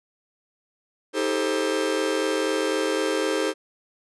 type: chord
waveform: 45% pulse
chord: A half-diminished seventh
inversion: second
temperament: just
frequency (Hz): 316.8 / 396 / 440 / 528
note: Eb4 / G4 / A4 / C5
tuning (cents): +31 / +18 / 0 / +16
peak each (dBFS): -28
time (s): 1.13-3.54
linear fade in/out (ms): 50
effects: resampled to 24000 Hz